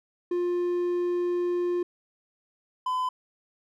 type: tone pair in turn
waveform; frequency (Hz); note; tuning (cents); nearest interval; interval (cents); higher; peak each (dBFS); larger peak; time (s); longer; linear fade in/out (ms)
triangle; 352.7 / 1013; F4 / B5; +17 / +44; octave + tritone; 1827; second; -22 / -23; first; 0.31-1.83 / 2.86-3.09; first; 5
effects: none